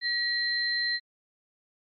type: tone pair together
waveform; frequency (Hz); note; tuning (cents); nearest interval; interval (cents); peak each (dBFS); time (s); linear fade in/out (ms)
sine; 1914 / 4112; A#6 / C8; +45 / -31; octave + minor second; 1324; -28; 0.01-1; 50
effects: MP3 32 kbps